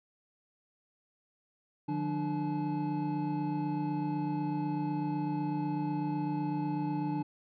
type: tone cluster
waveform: triangle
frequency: 150.6 / 178.6 / 297.7 / 857 Hz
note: D3 / F3 / D4 / A5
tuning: +44 / +39 / +24 / -46 cents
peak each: -34 / -37 / -31 / -37 dBFS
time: 1.88-7.23 s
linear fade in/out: 10 ms
effects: resampled to 11025 Hz